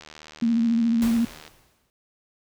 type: click train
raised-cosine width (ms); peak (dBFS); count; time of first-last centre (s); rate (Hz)
0.2; -25; 114; 0.01-1.478; 77
type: tone with vibrato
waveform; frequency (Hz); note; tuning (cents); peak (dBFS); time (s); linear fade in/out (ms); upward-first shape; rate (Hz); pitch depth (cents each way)
sine; 231; A#3; -16; -18; 0.42-1.25; 5; sine; 14; 40
type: noise with exponential decay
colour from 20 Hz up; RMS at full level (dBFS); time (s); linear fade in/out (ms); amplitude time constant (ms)
pink; -32; 1.02-1.9; 0; 190
effects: none